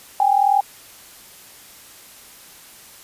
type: tone pair together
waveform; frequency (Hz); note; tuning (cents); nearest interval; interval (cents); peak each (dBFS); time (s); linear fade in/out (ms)
sine; 784 / 824.6; G5 / G#5; 0 / -13; minor second; 87; -16; 0.2-0.61; 2
effects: white hiss -44 dBFS RMS until 3.03 s + resampled to 32000 Hz